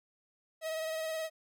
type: tone with vibrato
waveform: 45% pulse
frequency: 638 Hz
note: D#5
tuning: 43 cents sharp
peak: -34 dBFS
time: 0.61-1.3 s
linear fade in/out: 50 ms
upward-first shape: sine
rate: 19 Hz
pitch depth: 25 cents each way
effects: none